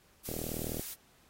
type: noise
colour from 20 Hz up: blue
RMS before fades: -41 dBFS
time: 0.24-0.95 s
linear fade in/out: 20 ms
type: click train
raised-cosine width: 2 ms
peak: -25 dBFS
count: 21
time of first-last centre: 0.29-0.795 s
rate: 39.6 Hz
effects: pink hiss -65 dBFS RMS until 1.29 s + AAC 48 kbps